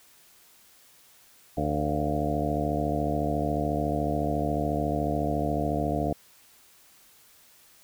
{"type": "harmonic tone with a mistuned harmonic", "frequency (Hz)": 74, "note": "D2", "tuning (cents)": 14, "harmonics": [1, 2, 3, 4, 5, 6, 7, 8, 9, 10], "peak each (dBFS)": [-33, -32, -34, -31, -42, -35, -36, -35, -31, -41], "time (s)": [1.57, 6.13], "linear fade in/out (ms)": 5, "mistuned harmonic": 9, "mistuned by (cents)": 64, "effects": ["white hiss -57 dBFS RMS until 7.83 s"]}